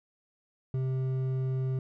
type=tone with hard clipping; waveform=triangle; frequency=130.81 Hz; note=C3; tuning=in tune; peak=-29 dBFS; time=0.74-1.79 s; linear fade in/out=2 ms; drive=10 dB; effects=none